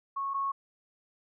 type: tone pair in turn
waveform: sine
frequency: 1100 / 1100 Hz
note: C#6 / C#6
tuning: -14 / -14 cents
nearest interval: unison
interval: 0 cents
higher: neither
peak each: -30 / -28 dBFS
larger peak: second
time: 0.16-0.34 / 0.34-0.52 s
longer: neither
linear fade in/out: 10 ms
effects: none